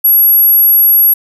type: tone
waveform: sine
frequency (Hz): 11470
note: F9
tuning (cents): +45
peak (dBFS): -4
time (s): 0.04-1.14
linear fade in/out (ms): 10
effects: none